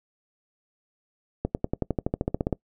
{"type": "accelerating click train", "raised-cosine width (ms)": 2, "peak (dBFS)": -11, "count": 15, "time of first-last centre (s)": [1.45, 2.527], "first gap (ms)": 99, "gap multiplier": 0.96, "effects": ["noise-tail reverb RT60 0.1 s tail -23 dB re dry"]}